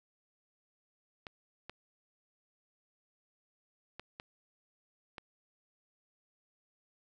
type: clicks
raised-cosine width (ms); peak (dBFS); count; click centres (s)
0.3; -27; 5; 1.268 / 1.696 / 3.996 / 4.199 / 5.182
effects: none